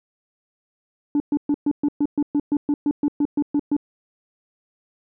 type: tone bursts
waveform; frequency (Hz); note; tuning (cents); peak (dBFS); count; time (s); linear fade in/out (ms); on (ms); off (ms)
sine; 291; D4; -16; -14; 16; 1.15-3.766; 2; 51; 120
effects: tanh soft clip ceiling -15 dBFS